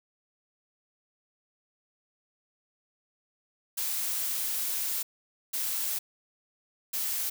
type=noise bursts at uneven times; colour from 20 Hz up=blue; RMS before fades=-31 dBFS; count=3; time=3.77-5.03 / 5.53-5.99 / 6.93-7.3 s; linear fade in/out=10 ms; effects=none